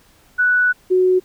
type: tone pair in turn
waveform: sine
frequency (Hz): 1480 / 368.8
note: F#6 / F#4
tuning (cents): 0 / -6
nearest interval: 2 octaves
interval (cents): 2406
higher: first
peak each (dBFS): -12 / -11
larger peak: second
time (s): 0.38-0.73 / 0.9-1.2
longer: first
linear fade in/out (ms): 20
effects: pink hiss -53 dBFS RMS until 1.24 s